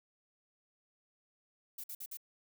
violet noise bursts, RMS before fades -44 dBFS, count 4, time 1.78-2.172 s, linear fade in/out 5 ms, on 59 ms, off 52 ms, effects none

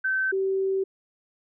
sine tone pair in turn, 1540 / 385 Hz, G6 / G4, -31 / -31 cents, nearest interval 2 octaves, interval 2400 cents, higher first, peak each -22 / -22 dBFS, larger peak neither, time 0.04-0.32 / 0.32-0.84 s, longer second, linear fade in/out 10 ms, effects none

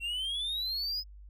triangle exponential sweep, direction up, 2700 to 5110 Hz, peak -30 dBFS, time 0-1.04 s, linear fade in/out 50 ms, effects added 50 Hz sine -47 dBFS peak until 1.29 s

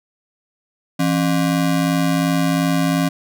square ring-modulated tone, 220 Hz, A3, in tune, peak -13 dBFS, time 0.99-3.09 s, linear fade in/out 10 ms, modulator 51.4 Hz, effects none

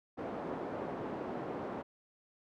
pink band-pass noise, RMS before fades -40 dBFS, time 0.17-1.83 s, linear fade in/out 20 ms, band 260 to 790 Hz, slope 12 dB/octave, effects none

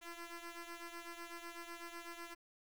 10% pulse ring-modulated tone, 340.5 Hz, F4, 44 cents flat, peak -36 dBFS, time 0.01-2.35 s, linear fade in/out 20 ms, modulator 677 Hz, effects none

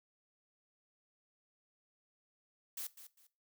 blue noise with echo, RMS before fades -42 dBFS, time 2.77-2.87 s, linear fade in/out 5 ms, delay 200 ms, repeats 2, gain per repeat -12 dB, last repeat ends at 3.27 s, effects noise-tail reverb RT60 0.3 s tail -17 dB re dry

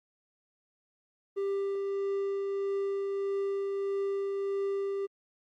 triangle tone with tremolo, 395.3 Hz, G4, 15 cents sharp, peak -26 dBFS, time 1.36-5.07 s, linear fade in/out 20 ms, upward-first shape triangle, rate 1.6 Hz, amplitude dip 25%, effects Opus 24 kbps

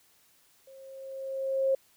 sine tone with level ramp, 536 Hz, C5, 42 cents sharp, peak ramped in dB -49 to -21 dBFS, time 0.67-1.75 s, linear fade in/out 5 ms, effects white hiss -64 dBFS RMS until 1.96 s

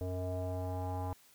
square tone with low-pass filter sweep, 91.5 Hz, F#2, 19 cents flat, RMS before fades -37 dBFS, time 0.01-1.13 s, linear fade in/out 0 ms, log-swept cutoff 560 to 900 Hz, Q 5.2, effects white hiss -63 dBFS RMS until 1.34 s

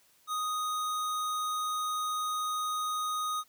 square tone, 1244.5 Hz, D#6, in tune, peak -31 dBFS, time 0.27-3.44 s, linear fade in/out 50 ms, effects white hiss -65 dBFS RMS until 3.48 s + high-pass 60 Hz 12 dB/octave

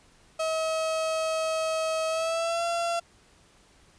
35% pulse tone with pitch glide, 640 to 682 Hz, D#5 to F5, +49 to -41 cents, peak -24 dBFS, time 0.39-3 s, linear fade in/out 10 ms, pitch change +110 cents, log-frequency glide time 2.08-2.64 s, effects pink hiss -59 dBFS RMS until 3.98 s + resampled to 22050 Hz

